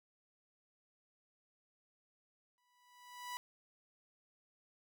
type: tone with exponential growth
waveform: sawtooth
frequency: 984 Hz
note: B5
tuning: 7 cents flat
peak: -36 dBFS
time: 2.58-3.37 s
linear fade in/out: 0 ms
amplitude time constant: 170 ms
effects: none